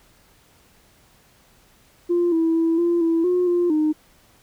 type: tone with pitch steps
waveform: sine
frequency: 348 / 327.1 / 329 / 343.5 / 330.3 / 359.3 / 350.3 / 307.5 Hz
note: F4 / E4 / E4 / F4 / E4 / F4 / F4 / D#4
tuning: -6 / -13 / -3 / -29 / +4 / +49 / +5 / -20 cents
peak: -15 dBFS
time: 2.09-3.93 s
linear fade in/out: 20 ms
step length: 230 ms
effects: tanh soft clip ceiling -13 dBFS + pink hiss -56 dBFS RMS until 4.42 s